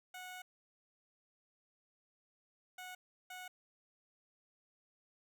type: tone bursts at uneven times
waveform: 15% pulse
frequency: 734 Hz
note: F#5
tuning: 14 cents flat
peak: -40 dBFS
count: 3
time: 0.14-0.42 / 2.78-2.95 / 3.3-3.48 s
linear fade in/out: 5 ms
effects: none